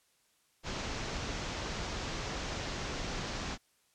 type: low-pass noise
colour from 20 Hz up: pink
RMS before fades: -38 dBFS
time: 0.63-3.58 s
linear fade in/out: 50 ms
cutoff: 6900 Hz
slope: 48 dB/octave
effects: white hiss -71 dBFS RMS until 3.94 s + low-pass 11000 Hz 12 dB/octave